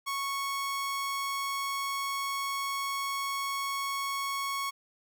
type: tone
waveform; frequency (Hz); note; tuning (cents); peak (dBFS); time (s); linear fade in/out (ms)
sawtooth; 1105; C#6; -6; -27; 0.06-4.71; 20
effects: none